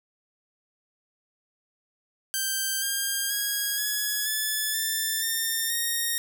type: tone with pitch steps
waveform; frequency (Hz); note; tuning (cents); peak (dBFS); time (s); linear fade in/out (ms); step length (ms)
5% pulse; 1568 / 1606.5 / 1646 / 1686.4 / 1727.8 / 1770.2 / 1813.7 / 1858.2; G6 / G6 / G#6 / G#6 / A6 / A6 / A#6 / A#6; 0 / +42 / -16 / +26 / -32 / +10 / -48 / -6; -15; 2.34-6.18; 0; 480
effects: none